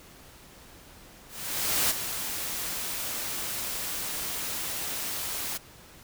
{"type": "noise with ADSR envelope", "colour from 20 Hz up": "white", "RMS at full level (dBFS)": -24, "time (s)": [1.28, 5.58], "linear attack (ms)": 620, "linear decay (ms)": 23, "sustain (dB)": -9, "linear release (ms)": 14, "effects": ["pink hiss -51 dBFS RMS until 6.03 s"]}